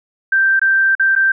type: tone with dropouts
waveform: sine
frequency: 1568 Hz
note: G6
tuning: in tune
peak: -10 dBFS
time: 0.32-1.32 s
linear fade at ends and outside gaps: 5 ms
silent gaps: 0.595-0.615 / 0.952-0.996 / 1.153-1.161 s
effects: none